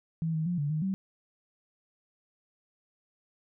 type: tone with pitch steps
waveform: sine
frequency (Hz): 162.6 / 158.1 / 176.2 / 144.9 / 154.9 / 191.6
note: E3 / D#3 / F3 / D3 / D#3 / G3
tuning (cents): -23 / +28 / +16 / -23 / -7 / -39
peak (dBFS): -27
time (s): 0.22-0.94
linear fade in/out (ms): 0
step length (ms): 120
effects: none